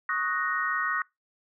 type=chord; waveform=sine; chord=D# minor seventh; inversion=third; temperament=equal with one note detuned; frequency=1108.7 / 1254.6 / 1480 / 1864.7 Hz; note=C#6 / D#6 / F#6 / A#6; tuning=0 / +14 / 0 / 0 cents; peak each=-33 / -31 / -31 / -30 dBFS; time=0.09-1.02 s; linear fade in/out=2 ms; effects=noise-tail reverb RT60 0.2 s tail -24 dB re dry